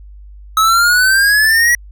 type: exponential sweep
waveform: square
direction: up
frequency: 1280 to 1937 Hz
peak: -9 dBFS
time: 0.57-1.75 s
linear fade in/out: 2 ms
effects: added 50 Hz sine -33 dBFS peak until 1.91 s